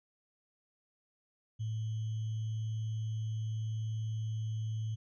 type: tone with sample-and-hold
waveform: sine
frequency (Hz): 109.9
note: A2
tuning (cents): -2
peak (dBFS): -33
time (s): 1.59-4.96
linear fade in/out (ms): 20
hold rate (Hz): 3150
effects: resampled to 16000 Hz